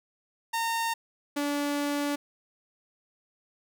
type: tone pair in turn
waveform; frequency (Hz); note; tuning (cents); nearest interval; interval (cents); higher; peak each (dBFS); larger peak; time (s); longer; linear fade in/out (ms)
sawtooth; 916 / 288.5; A#5 / D4; -31 / -31; octave + minor sixth; 2000; first; -23; neither; 0.53-0.94 / 1.36-2.16; second; 10
effects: none